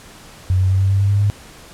sine tone with pitch steps, 92.5 / 93.85 / 95.21 / 96.6 / 98 / 99.43 / 100.87 / 102.34 Hz, F#2 / F#2 / G2 / G2 / G2 / G2 / G2 / G#2, 0 / +25 / -50 / -25 / 0 / +25 / +50 / -25 cents, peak -12 dBFS, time 0.5-1.3 s, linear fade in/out 0 ms, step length 100 ms, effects pink hiss -41 dBFS RMS until 1.73 s + low-pass 11000 Hz 12 dB/octave

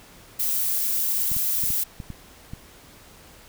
violet noise, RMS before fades -24 dBFS, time 0.39-1.84 s, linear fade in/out 10 ms
clicks, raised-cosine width 5 ms, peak -22 dBFS, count 7, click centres 1.317 / 1.366 / 1.638 / 1.704 / 2.002 / 2.103 / 2.535 s
effects pink hiss -49 dBFS RMS until 3.48 s

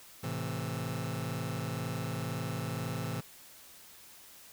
sawtooth chord, A minor, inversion none, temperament just, 110 / 132 / 165 Hz, A2 / C3 / E3, 0 / +16 / +2 cents, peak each -34 dBFS, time 0.23-3.21 s, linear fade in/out 10 ms, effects white hiss -54 dBFS RMS until 4.52 s

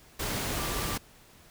sine tone in noise, 1174.7 Hz, D6, in tune, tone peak -40 dBFS, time 0.59-0.97 s, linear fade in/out 10 ms, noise pink, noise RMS -32 dBFS, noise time 0.19-0.98 s, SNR -11 dB, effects pink hiss -56 dBFS RMS until 1.5 s

